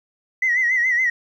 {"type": "tone with vibrato", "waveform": "sine", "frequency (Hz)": 1975.5, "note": "B6", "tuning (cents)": 0, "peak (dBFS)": -15, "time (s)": [0.42, 1.1], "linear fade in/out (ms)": 5, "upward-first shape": "sine", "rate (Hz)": 7.1, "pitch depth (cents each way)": 86, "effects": ["tanh soft clip ceiling -11 dBFS", "9-bit"]}